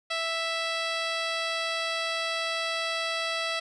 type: tone with low-pass filter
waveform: 10% pulse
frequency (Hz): 659.3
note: E5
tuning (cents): 0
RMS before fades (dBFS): -30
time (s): 0.1-3.6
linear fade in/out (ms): 10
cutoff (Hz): 5900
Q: 1.5
effects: none